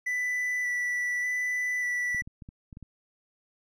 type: tone with vibrato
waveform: triangle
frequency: 1975.5 Hz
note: B6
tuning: in tune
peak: -25 dBFS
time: 0.06-2.22 s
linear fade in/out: 10 ms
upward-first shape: square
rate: 0.85 Hz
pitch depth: 11 cents each way
type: clicks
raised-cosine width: 5 ms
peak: -31 dBFS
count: 8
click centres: 2.147 / 2.22 / 2.275 / 2.422 / 2.489 / 2.728 / 2.771 / 2.827 s
effects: none